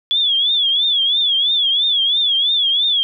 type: tone with vibrato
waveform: sine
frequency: 3400 Hz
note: G#7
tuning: 40 cents sharp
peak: -13 dBFS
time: 0.11-3.03 s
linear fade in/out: 0 ms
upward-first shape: triangle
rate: 3 Hz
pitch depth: 140 cents each way
effects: none